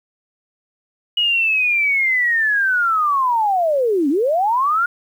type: linear two-way sweep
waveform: sine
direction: down then up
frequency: 2912 to 263.7 to 1441 Hz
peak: -14 dBFS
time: 1.17-4.86 s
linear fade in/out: 5 ms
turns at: 4.09 s
effects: 8-bit